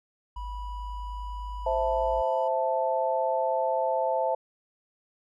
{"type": "tone with pitch glide", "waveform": "triangle", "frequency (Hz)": [980, 985.7], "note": ["B5", "B5"], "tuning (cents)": [-14, -4], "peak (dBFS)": -36, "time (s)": [0.36, 2.48], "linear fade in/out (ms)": 5, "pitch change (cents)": 10, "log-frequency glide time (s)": [0.6, 2.36]}
{"type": "tone", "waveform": "sine", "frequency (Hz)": 51.6, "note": "G#1", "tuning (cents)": -10, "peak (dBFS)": -34, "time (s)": [0.36, 2.22], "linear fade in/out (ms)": 10}
{"type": "chord", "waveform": "sine", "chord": "A minor", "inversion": "first", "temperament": "equal", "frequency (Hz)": [523.3, 659.3, 880], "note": ["C5", "E5", "A5"], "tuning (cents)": [0, 0, 0], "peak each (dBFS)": -28, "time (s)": [1.66, 4.35], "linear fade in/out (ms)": 5}
{"effects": []}